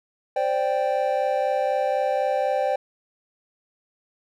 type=chord; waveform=triangle; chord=C suspended second; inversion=none; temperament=equal; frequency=523.3 / 587.3 / 784 Hz; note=C5 / D5 / G5; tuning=0 / 0 / 0 cents; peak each=-23 dBFS; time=0.36-2.76 s; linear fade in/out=5 ms; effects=none